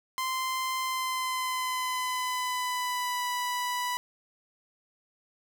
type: tone with pitch glide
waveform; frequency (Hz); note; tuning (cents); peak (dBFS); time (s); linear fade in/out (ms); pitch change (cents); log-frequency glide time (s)
sawtooth; 1039 to 986.4; C6 to B5; -12 to -2; -25; 0.18-3.97; 0; -90; 0.83-3.24
effects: none